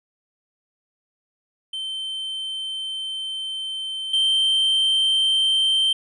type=tone pair in turn; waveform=triangle; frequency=3100 / 3125 Hz; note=G7 / G7; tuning=-20 / -6 cents; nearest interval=unison; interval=14 cents; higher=second; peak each=-25 / -15 dBFS; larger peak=second; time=1.73-4.13 / 4.13-5.93 s; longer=first; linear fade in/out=5 ms; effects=resampled to 24000 Hz